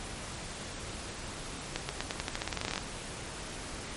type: accelerating click train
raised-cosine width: 0.2 ms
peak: -14 dBFS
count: 18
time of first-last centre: 1.76-2.779 s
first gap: 130 ms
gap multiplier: 0.89
effects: pink hiss -41 dBFS RMS until 3.96 s + MP3 48 kbps